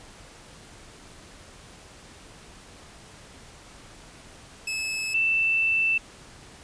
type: tone pair in turn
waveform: sawtooth / sine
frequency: 2600 / 2661 Hz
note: E7 / E7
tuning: -24 / +16 cents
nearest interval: unison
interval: 40 cents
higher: second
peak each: -24 / -20 dBFS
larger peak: second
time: 4.67-5.14 / 5.14-5.98 s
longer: second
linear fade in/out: 5 ms
effects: pink hiss -48 dBFS RMS until 6.63 s + resampled to 22050 Hz